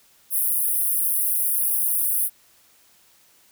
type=high-pass noise; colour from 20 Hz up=pink; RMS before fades=-22 dBFS; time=0.3-2.3 s; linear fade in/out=50 ms; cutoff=9600 Hz; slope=96 dB/octave; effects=white hiss -57 dBFS RMS until 3.51 s